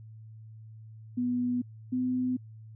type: tone pair in turn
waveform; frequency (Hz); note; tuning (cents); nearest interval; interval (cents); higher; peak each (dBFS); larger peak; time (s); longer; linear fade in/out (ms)
sine; 246.2 / 253; B3 / B3; -5 / +42; unison; 47; second; -26; neither; 1.17-1.62 / 1.92-2.37; neither; 10
effects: added 110 Hz sine -45 dBFS peak until 2.75 s